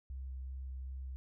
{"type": "tone with vibrato", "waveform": "sine", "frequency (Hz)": 65.4, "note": "C2", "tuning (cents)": 0, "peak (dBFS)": -40, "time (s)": [0.1, 1.16], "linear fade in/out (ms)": 0, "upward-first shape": "square", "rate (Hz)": 2.6, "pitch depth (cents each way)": 9, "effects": []}